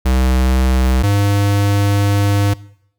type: tone pair in turn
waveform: square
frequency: 64.2 / 101.01 Hz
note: C2 / G#2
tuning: -32 / -48 cents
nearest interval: minor sixth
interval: 784 cents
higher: second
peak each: -12 dBFS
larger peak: neither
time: 0.05-1.03 / 1.03-2.54 s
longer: second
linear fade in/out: 10 ms
effects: noise-tail reverb RT60 0.7 s tail -21 dB re dry